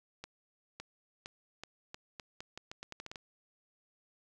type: accelerating click train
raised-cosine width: 0.2 ms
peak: -26 dBFS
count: 15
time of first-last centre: 0.24-3.158 s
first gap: 560 ms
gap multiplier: 0.82
effects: none